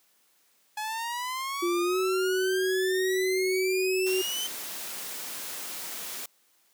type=exponential sweep; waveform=sawtooth; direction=up; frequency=843 to 3100 Hz; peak=-27 dBFS; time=0.77-4.47 s; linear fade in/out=5 ms
type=tone with pitch glide; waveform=sine; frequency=349.2 to 374.3 Hz; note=F4 to F#4; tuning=0 to +20 cents; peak=-24 dBFS; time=1.62-4.22 s; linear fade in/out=10 ms; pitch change=+120 cents; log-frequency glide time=1.83-1.98 s
type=noise; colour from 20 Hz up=white; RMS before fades=-37 dBFS; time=4.06-6.26 s; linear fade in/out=5 ms
effects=white hiss -66 dBFS RMS until 6.73 s + high-pass 200 Hz 12 dB/octave